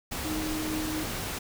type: tone in noise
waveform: sine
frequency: 311.1 Hz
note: D#4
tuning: in tune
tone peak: -31 dBFS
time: 0.24-1.04 s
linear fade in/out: 10 ms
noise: pink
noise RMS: -34 dBFS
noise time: 0.11-1.39 s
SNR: 0 dB
effects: none